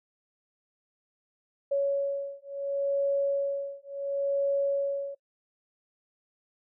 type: beating tone pair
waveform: sine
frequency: 558 / 558.71 Hz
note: C#5 / C#5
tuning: +11 / +14 cents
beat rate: 0.71 Hz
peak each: -29 / -29 dBFS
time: 1.71-5.15 s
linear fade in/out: 10 ms
effects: noise-tail reverb RT60 0.1 s tail -21 dB re dry